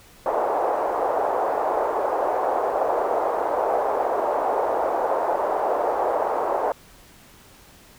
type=band-pass noise; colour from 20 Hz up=white; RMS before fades=-23 dBFS; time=0.26-6.72 s; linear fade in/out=0 ms; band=450 to 850 Hz; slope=24 dB/octave; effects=pink hiss -50 dBFS RMS until 7.98 s